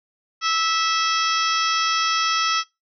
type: harmonic tone with a mistuned harmonic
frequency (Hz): 654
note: E5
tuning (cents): -14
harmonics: 2 / 3 / 4 / 5 / 6 / 7 / 8 / 9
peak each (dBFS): -21 / -29 / -28 / -28 / -34 / -34 / -27 / -33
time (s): 0.41-2.64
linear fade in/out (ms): 50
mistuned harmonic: 8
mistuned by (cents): +17
effects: noise-tail reverb RT60 0.2 s tail -19 dB re dry